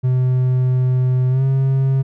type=tone with pitch glide; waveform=triangle; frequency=127.6 to 134.25 Hz; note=C3 to C3; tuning=-43 to +45 cents; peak=-11 dBFS; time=0.03-2.03 s; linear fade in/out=20 ms; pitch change=+88 cents; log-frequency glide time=1.29-1.43 s; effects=none